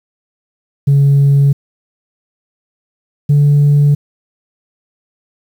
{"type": "tone pair in turn", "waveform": "sine", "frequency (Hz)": [140.3, 144.83], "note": ["C#3", "D3"], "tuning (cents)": [21, -24], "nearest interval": "minor second", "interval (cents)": 55, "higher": "second", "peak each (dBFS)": -4, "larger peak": "neither", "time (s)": [[0.87, 1.53], [3.29, 3.95]], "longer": "neither", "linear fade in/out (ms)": 10, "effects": ["tanh soft clip ceiling -4 dBFS", "7-bit"]}